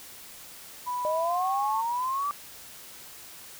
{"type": "tone with pitch glide", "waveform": "sine", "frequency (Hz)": [987.8, 1096], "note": ["B5", "C#6"], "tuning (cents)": [0, -20], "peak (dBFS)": -28, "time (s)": [0.86, 1.82], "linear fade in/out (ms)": 20, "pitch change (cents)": 180, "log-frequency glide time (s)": [1.22, 1.45]}
{"type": "exponential sweep", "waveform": "sine", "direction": "up", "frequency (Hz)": [607, 1176], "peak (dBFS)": -26, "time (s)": [1.05, 2.31], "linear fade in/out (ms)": 0}
{"effects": ["white hiss -46 dBFS RMS until 3.59 s"]}